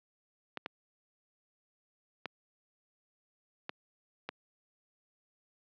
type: clicks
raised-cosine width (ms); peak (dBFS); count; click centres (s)
0.3; -20; 5; 0.573 / 0.661 / 2.257 / 3.694 / 4.29
effects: high-pass 200 Hz 12 dB/octave + low-pass 4000 Hz 12 dB/octave